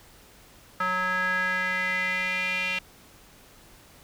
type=tone with band-pass filter sweep; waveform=square; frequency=183.9 Hz; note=F#3; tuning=10 cents flat; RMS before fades=-27 dBFS; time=0.8-2.79 s; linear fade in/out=5 ms; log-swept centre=1400 to 2600 Hz; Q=5.4; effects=pink hiss -53 dBFS RMS until 4.03 s